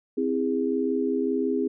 sine chord, C augmented, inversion none, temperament just, 261.6 / 327 / 408.8 Hz, C4 / E4 / G#4, 0 / -14 / -27 cents, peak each -26 / -29 / -26 dBFS, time 0.17-1.68 s, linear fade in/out 10 ms, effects none

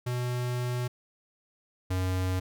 square tone pair in turn, 123.47 / 92.5 Hz, B2 / F#2, 0 / 0 cents, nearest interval perfect fourth, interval 500 cents, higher first, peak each -29 / -27 dBFS, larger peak second, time 0.06-0.88 / 1.9-2.4 s, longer first, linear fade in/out 10 ms, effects none

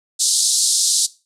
white band-pass noise, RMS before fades -17 dBFS, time 0.19-1.07 s, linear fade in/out 20 ms, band 3900 to 9600 Hz, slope 48 dB/octave, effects noise-tail reverb RT60 0.3 s tail -19 dB re dry

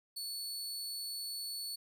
sawtooth tone, 4435 Hz, C#8, in tune, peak -36 dBFS, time 0.16-1.76 s, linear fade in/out 10 ms, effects none

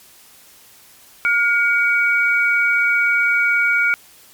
sine tone pair together, 1424 / 2259 Hz, F6 / C#7, +33 / +32 cents, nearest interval minor sixth, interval 799 cents, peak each -16 / -16 dBFS, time 1.25-3.94 s, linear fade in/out 0 ms, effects white hiss -47 dBFS RMS until 4.33 s + MP3 96 kbps

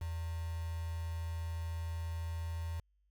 sine tone with quantisation, 83 Hz, E2, 12 cents sharp, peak -36 dBFS, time 0.01-2.8 s, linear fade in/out 5 ms, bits 8, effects added 50 Hz sine -70 dBFS peak until 3.1 s

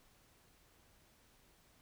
silence, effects pink hiss -68 dBFS RMS until 1.81 s

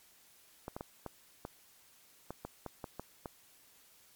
clicks, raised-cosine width 1 ms, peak -26 dBFS, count 11, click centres 0.681 / 0.765 / 0.809 / 1.063 / 1.451 / 2.306 / 2.45 / 2.663 / 2.842 / 2.996 / 3.258 s, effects white hiss -63 dBFS RMS until 4.15 s + MP3 96 kbps

